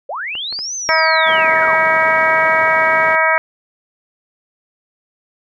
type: linear two-way sweep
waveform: sine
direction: up then down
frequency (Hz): 481.8 to 6272 to 823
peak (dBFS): -21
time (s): 0.09-1.75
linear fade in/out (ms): 5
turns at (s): 0.75
type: clicks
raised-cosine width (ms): 0.5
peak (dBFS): -19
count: 6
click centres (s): 0.353 / 0.526 / 0.59 / 1.408 / 2.168 / 2.212
type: harmonic tone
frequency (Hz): 320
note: D#4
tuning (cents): +49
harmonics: 2 / 3 / 4 / 5 / 6 / 7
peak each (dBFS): -18 / -18 / -18 / -18 / -18 / -18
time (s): 0.89-3.38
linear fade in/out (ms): 0
type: band-pass noise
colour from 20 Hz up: white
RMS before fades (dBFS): -30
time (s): 1.26-3.16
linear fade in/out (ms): 10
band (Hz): 110 to 1100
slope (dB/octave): 12
effects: none